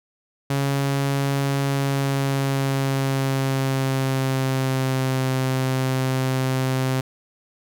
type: tone with pitch glide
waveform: sawtooth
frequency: 138.59 to 130.96 Hz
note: C#3 to C3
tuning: 0 to +2 cents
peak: -16 dBFS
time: 0.5-7.01 s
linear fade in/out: 5 ms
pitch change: -98 cents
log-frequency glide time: 1.61-5.25 s
effects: none